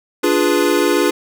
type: chord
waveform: square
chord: D diminished seventh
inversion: none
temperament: equal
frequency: 293.7 / 349.2 / 415.3 / 493.9 Hz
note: D4 / F4 / Ab4 / Cb5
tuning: 0 / 0 / 0 / 0 cents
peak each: -19 / -18 / -19 / -21 dBFS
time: 0.23-1.11 s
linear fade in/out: 10 ms
effects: none